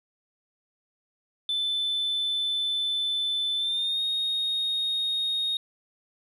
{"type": "tone with pitch glide", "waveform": "sine", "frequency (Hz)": [3520, 3723], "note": ["A7", "A#7"], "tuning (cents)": [0, -3], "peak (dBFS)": -23, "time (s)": [1.49, 5.57], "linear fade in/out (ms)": 2, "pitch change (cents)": 97, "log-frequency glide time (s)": [3.57, 4.02], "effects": ["tanh soft clip ceiling -22 dBFS"]}